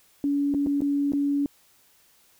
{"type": "tone with dropouts", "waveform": "sine", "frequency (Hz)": 284.1, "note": "C#4", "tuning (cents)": 43, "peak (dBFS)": -21, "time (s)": [0.24, 1.46], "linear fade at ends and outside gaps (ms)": 1, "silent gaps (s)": [[0.54, 0.546], [0.663, 0.669], [0.807, 0.819], [1.121, 1.134]], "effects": ["white hiss -60 dBFS RMS until 2.39 s"]}